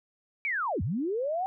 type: linear two-way sweep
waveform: sine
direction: down then up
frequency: 2349 to 74.8 to 779 Hz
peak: -27 dBFS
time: 0.45-1.46 s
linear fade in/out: 0 ms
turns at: 0.82 s
effects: none